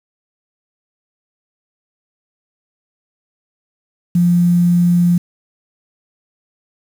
sine tone with quantisation, 174.61 Hz, F3, in tune, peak -9 dBFS, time 4.15-5.18 s, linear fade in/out 5 ms, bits 6, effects none

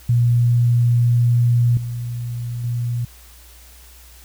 sine tone with level steps, 119.8 Hz, A#2, 48 cents sharp, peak -12 / -23 / -19 dBFS, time 0.09-3.05 s, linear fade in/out 5 ms, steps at 1.77 / 2.64 s, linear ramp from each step 2 ms, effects added 60 Hz sine -44 dBFS peak until 4.24 s + white hiss -47 dBFS RMS until 4.24 s

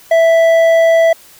triangle tone with hard clipping, 659.3 Hz, E5, in tune, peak -8 dBFS, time 0.11-1.13 s, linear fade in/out 5 ms, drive 10 dB, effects white hiss -42 dBFS RMS until 1.39 s

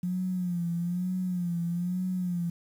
sine tone with vibrato, 177.3 Hz, F3, 26 cents sharp, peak -27 dBFS, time 0.03-2.5 s, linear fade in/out 5 ms, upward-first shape sine, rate 1.1 Hz, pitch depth 70 cents each way, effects 9-bit

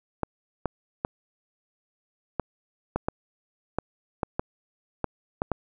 clicks, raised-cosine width 1 ms, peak -11 dBFS, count 12, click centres 0.233 / 0.657 / 1.049 / 2.397 / 2.96 / 3.085 / 3.786 / 4.232 / 4.395 / 5.043 / 5.419 / 5.517 s, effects none

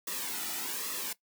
white noise with flanger, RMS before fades -36 dBFS, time 0.07-1.13 s, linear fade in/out 5 ms, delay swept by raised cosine 1.3 to 1.88 ms, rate 1.2 Hz, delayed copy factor -0.6, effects noise-tail reverb RT60 0.1 s tail -18 dB re dry + high-pass 200 Hz 12 dB/octave

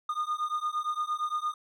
triangle beating tone pair, 1218 / 1226.7 Hz, D#6 / D#6, -37 / -25 cents, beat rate 8.7 Hz, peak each -30 dBFS, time 0.09-1.54 s, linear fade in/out 5 ms, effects none

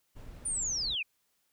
brown noise, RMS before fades -46 dBFS, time 0.15-0.96 s, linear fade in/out 20 ms
sine linear sweep, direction down, 9397 to 2349 Hz, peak -30 dBFS, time 0.45-1.03 s, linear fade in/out 10 ms
effects white hiss -75 dBFS RMS until 1.52 s

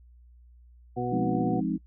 harmonic tone, 122.8 Hz, B2, 9 cents flat, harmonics 1 / 2 / 3 / 4 / 6, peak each -34 / -33 / -33 / -36 / -32 dBFS, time 0.96-1.61 s, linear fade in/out 20 ms
sine chord, F minor seventh, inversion none, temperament equal, 174.61 / 207.7 / 261.6 / 311.1 Hz, F3 / Ab3 / C4 / Eb4, 0 / 0 / 0 / 0 cents, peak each -31 dBFS, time 1.11-1.78 s, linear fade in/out 20 ms
effects noise-tail reverb RT60 0.1 s tail -23 dB re dry + added 60 Hz sine -51 dBFS peak until 1.86 s

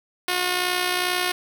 5% pulse tone with amplitude modulation, 360 Hz, F#4, 47 cents flat, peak -8 dBFS, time 0.28-1.32 s, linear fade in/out 5 ms, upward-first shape sine, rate 62.4 Hz, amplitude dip 45%, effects 8-bit

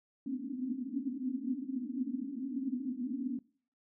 pink band-pass noise, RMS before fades -37 dBFS, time 0.26-3.39 s, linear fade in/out 5 ms, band 240 to 280 Hz, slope 96 dB/octave, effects noise-tail reverb RT60 0.5 s tail -23 dB re dry

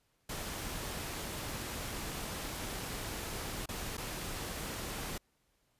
pink noise with dropouts, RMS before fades -40 dBFS, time 0.29-5.18 s, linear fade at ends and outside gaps 5 ms, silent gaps 3.659-3.688 / 3.97-3.978 s, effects pink hiss -75 dBFS RMS until 5.79 s + resampled to 32000 Hz

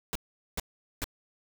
pink noise bursts, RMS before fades -32 dBFS, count 3, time 0.13-1.042 s, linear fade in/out 0 ms, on 24 ms, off 420 ms, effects none

